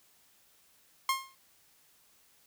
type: tone with exponential decay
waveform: sawtooth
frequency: 1068 Hz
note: C6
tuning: 35 cents sharp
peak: -20 dBFS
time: 1.09-1.35 s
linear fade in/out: 2 ms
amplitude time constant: 55 ms
effects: white hiss -65 dBFS RMS until 2.46 s